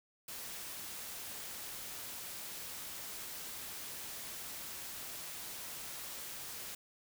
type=noise; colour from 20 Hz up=white; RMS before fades=-45 dBFS; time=0.28-6.75 s; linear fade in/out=5 ms; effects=none